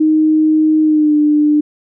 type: tone with pitch glide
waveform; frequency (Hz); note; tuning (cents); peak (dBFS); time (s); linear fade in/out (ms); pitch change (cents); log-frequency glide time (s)
sine; 311.1 to 298.8; D#4 to D4; 0 to +30; -8; 0-1.61; 10; -70; 0.82-1.16
effects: none